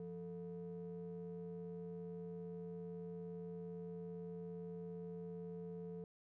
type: ring-modulated tone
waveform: triangle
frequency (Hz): 134.6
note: C3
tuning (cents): +49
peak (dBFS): -40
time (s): 0-6.04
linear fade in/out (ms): 2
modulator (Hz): 308
effects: none